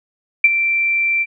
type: tone with ADSR envelope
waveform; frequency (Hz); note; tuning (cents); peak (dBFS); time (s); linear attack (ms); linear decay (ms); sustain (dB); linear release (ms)
sine; 2349; D7; 0; -4; 0.44-1.26; 4; 36; -10; 44
effects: none

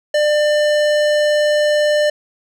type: tone with hard clipping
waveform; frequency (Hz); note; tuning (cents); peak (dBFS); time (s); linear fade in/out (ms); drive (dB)
sine; 597; D5; +28; -14; 0.14-2.1; 5; 17
effects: none

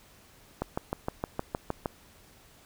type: click train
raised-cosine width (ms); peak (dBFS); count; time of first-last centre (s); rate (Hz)
1; -15; 9; 0.62-1.858; 6.46
effects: pink hiss -57 dBFS RMS until 2.65 s

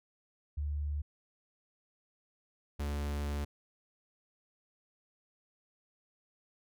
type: tone pair in turn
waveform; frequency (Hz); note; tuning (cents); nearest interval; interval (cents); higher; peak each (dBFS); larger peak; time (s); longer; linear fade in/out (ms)
sine / 45% pulse; 73.42 / 72.53; D2 / D2; 0 / -21; unison; 21; first; -32 / -33; first; 0.57-1.02 / 2.79-3.45; second; 10
effects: none

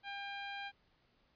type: tone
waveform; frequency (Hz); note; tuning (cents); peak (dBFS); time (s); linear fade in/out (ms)
15% pulse; 800; G5; +35; -35; 0.03-0.72; 50
effects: pink hiss -73 dBFS RMS until 1.35 s + resampled to 11025 Hz

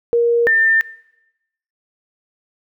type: tone pair in turn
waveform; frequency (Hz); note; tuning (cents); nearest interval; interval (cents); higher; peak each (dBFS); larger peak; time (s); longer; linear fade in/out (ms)
sine; 470.8 / 1796.6; A#4 / A6; +17 / +36; octave + major seventh; 2319; second; -11; neither; 0.13-0.47 / 0.47-0.81; neither; 0
effects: noise-tail reverb RT60 0.9 s tail -20 dB re dry

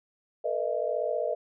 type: tone cluster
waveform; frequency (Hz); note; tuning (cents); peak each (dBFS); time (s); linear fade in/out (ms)
sine; 449.4 / 491 / 612 / 667; A4 / B4 / D#5 / E5; +37 / -10 / -29 / +20; -34 / -32 / -30 / -33; 0.44-1.35; 10
effects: none

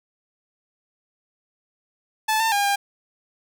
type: tone with pitch steps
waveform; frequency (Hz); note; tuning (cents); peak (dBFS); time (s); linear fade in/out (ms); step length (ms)
sawtooth; 871 / 897 / 809 / 803; A5 / A5 / G#5 / G5; -18 / +33 / -46 / +41; -15; 2.28-2.76; 10; 120
effects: none

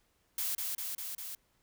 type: noise with echo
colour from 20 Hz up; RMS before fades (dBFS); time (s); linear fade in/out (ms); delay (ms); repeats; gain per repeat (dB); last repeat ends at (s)
blue; -34; 0.38-0.55; 2; 200; 4; -2; 1.35
effects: pink hiss -73 dBFS RMS until 1.62 s

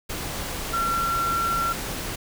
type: tone in noise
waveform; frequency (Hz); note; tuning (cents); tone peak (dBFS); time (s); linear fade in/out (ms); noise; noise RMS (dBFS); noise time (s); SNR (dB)
sine; 1362; F6; -44; -22; 0.73-1.73; 10; pink; -31; 0.09-2.16; +6
effects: none

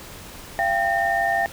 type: tone cluster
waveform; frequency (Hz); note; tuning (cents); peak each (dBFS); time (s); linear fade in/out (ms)
sine; 684 / 784 / 1822; F5 / G5 / A#6; -36 / 0 / -40; -23; 0.59-1.46; 0
effects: pink hiss -40 dBFS RMS until 1.52 s

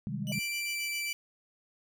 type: chord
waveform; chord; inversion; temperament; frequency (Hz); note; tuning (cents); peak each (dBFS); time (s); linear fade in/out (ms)
sine; Ab major seventh; first; just; 129.78 / 155.74 / 194.67 / 207.7; C3 / Eb3 / G3 / Ab3; -14 / +2 / -12 / 0; -38; 0.07-0.39; 0
type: tone with exponential growth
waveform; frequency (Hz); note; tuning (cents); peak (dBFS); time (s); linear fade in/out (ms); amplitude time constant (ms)
sine; 616; D#5; -17; -36; 0.22-0.32; 1; 21
type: tone with tremolo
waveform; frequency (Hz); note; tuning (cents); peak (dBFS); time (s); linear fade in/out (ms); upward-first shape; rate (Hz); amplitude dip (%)
sawtooth; 2960; F#7; 0; -36; 0.27-1.13; 0; sine; 7.5; 100
type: tone with pitch glide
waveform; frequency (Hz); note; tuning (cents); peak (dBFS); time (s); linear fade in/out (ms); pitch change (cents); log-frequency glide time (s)
sawtooth; 2349 to 2333; D7 to D7; 0 to -12; -29; 0.32-1.13; 5; -12; 0.62-0.84
effects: none

